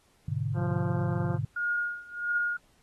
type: chord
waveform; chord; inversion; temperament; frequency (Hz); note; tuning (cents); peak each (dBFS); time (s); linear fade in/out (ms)
sine; G# diminished; none; equal with one note detuned; 103.83 / 126.28 / 146.83; G#2 / B2 / D3; 0 / +39 / 0; -32; 0.28-1.45; 5
type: harmonic tone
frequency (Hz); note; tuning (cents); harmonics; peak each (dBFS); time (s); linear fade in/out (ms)
174.3; F3; -3; 1 / 2 / 3 / 4 / 5 / 6 / 7 / 8 / 9; -32 / -38 / -42 / -44 / -46 / -48 / -49 / -50 / -51; 0.54-1.39; 50
type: tone with tremolo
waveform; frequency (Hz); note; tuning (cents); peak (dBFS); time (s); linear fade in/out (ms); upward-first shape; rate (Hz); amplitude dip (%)
sine; 1429; F6; +39; -25; 1.56-2.57; 5; sine; 1.5; 90
effects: pink hiss -66 dBFS RMS until 2.82 s + AAC 32 kbps